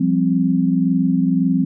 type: chord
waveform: sine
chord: F suspended second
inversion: none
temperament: just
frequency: 174.61 / 196.44 / 261.9 Hz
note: F3 / G3 / C4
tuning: 0 / +4 / +2 cents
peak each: -18 / -20 / -17 dBFS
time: 0-1.65 s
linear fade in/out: 10 ms
effects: none